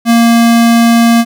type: tone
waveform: square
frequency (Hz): 232.5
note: A#3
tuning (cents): -4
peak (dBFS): -5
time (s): 0.05-1.25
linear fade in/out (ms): 50
effects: none